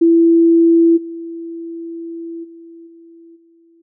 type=tone with level steps; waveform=sine; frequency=333.5 Hz; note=E4; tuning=20 cents sharp; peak=-7 / -25 / -35 / -39 / -48 dBFS; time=0.01-3.82 s; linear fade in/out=10 ms; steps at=0.96 / 2.43 / 2.86 / 3.35 s; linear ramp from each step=20 ms; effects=none